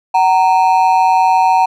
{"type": "ring-modulated tone", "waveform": "triangle", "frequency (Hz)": 841, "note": "G#5", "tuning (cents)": 22, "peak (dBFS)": -3, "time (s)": [0.14, 1.66], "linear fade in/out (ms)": 10, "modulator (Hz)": 86.9, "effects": []}